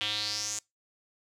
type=tone with band-pass filter sweep; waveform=square; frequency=105.8 Hz; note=G#2; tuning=33 cents sharp; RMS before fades=-33 dBFS; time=0.01-0.59 s; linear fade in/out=0 ms; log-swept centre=3100 to 7200 Hz; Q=5.1; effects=noise-tail reverb RT60 0.2 s tail -24 dB re dry